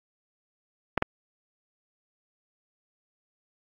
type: clicks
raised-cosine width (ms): 0.5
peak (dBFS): -8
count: 2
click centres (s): 0.977 / 1.024
effects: AAC 48 kbps